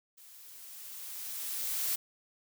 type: noise with level ramp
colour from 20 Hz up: blue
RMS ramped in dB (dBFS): -55 to -31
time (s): 0.17-1.96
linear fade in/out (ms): 10
effects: none